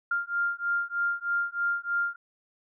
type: beating tone pair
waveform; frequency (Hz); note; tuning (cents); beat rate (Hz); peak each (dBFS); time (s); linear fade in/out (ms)
sine; 1396.9 / 1400.1; F6 / F6; 0 / +4; 3.2; -29 / -29; 0.11-2.16; 5
effects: none